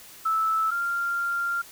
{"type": "tone pair in turn", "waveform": "sine", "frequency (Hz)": [1312, 1390], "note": ["E6", "F6"], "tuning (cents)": [-9, -9], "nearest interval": "minor second", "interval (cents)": 100, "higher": "second", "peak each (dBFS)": [-21, -24], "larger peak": "first", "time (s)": [[0.25, 0.71], [0.71, 1.62]], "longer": "second", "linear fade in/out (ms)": 10, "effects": ["white hiss -47 dBFS RMS until 1.71 s"]}